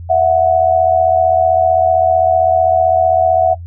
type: tone pair together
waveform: sine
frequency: 659.3 / 734.9 Hz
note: E5 / F#5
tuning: 0 / -12 cents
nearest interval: major second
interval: 188 cents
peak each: -11 dBFS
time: 0.09-3.55 s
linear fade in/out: 20 ms
effects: noise-tail reverb RT60 0.1 s tail -22 dB re dry + added 86 Hz sine -26 dBFS peak until 3.66 s